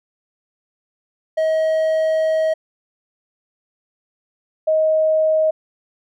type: tone pair in turn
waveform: triangle / sine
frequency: 635 / 628.8 Hz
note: D#5 / D#5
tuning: +35 / +18 cents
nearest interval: unison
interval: 17 cents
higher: first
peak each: -13 dBFS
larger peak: neither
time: 1.37-2.54 / 4.67-5.51 s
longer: first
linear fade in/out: 10 ms
effects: none